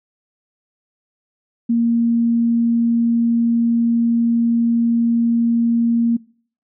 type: tone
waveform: sine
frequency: 233.1 Hz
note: A#3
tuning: in tune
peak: -13 dBFS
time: 1.69-6.17 s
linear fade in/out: 10 ms
effects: noise-tail reverb RT60 0.5 s tail -23 dB re dry